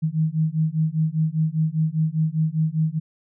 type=beating tone pair; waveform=sine; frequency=155.56 / 160.56 Hz; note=D#3 / E3; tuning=0 / -45 cents; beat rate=5 Hz; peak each=-22 dBFS; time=0.02-3 s; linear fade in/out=20 ms; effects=none